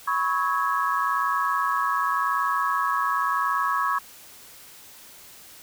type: chord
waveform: sine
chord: C# minor seventh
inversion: third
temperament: equal with one note detuned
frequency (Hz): 987.8 / 1108.7 / 1286.2 / 1661.2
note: B5 / C#6 / E6 / G#6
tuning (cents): 0 / 0 / -43 / 0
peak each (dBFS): -29 / -24 / -28 / -29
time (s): 0.07-3.99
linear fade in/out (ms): 10
effects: white hiss -47 dBFS RMS until 5.62 s